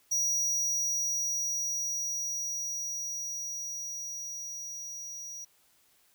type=tone with level ramp; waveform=square; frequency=5780 Hz; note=F#8; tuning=41 cents flat; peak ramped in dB=-26 to -40 dBFS; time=0.11-5.45 s; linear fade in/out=10 ms; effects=white hiss -66 dBFS RMS until 6.14 s